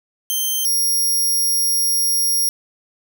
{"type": "tone pair in turn", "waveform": "5% pulse", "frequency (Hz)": [3136, 5600], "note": ["G7", "F8"], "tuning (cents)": [0, 4], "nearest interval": "minor seventh", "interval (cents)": 1004, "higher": "second", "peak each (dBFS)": -10, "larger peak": "neither", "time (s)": [[0.3, 0.65], [0.65, 2.49]], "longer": "second", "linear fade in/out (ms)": 0, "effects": []}